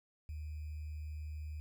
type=tone with sample-and-hold; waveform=sine; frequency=76.3 Hz; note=D#2; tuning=33 cents flat; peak=-40 dBFS; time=0.29-1.6 s; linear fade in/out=0 ms; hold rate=2450 Hz; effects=none